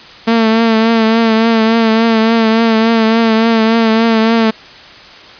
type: tone with vibrato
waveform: sawtooth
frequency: 225.2 Hz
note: A3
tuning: 40 cents sharp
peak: -4 dBFS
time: 0.27-4.51 s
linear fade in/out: 10 ms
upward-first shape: triangle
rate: 3.5 Hz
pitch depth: 47 cents each way
effects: white hiss -35 dBFS RMS until 5.39 s + resampled to 11025 Hz